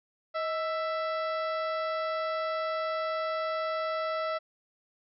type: harmonic tone with a mistuned harmonic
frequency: 662 Hz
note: E5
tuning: 7 cents sharp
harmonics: 1 / 2 / 3 / 4 / 5 / 6 / 7 / 8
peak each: -31 / -33 / -41 / -49 / -50 / -49 / -51 / -53 dBFS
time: 0.34-4.39 s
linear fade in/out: 20 ms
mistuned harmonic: 1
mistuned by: -77 cents
effects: none